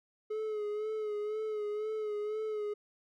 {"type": "tone with vibrato", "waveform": "triangle", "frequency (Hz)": 425.9, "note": "G#4", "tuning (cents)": 44, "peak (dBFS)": -31, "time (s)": [0.3, 2.74], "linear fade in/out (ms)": 10, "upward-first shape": "sine", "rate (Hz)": 2, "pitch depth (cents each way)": 41, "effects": []}